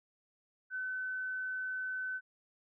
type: tone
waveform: sine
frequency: 1516 Hz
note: F#6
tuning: 42 cents sharp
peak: -35 dBFS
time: 0.7-2.21 s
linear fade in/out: 50 ms
effects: none